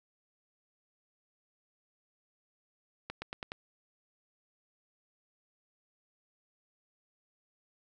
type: accelerating click train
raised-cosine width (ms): 0.3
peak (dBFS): -22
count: 5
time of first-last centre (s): 3.1-3.519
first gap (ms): 120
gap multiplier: 0.91
effects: none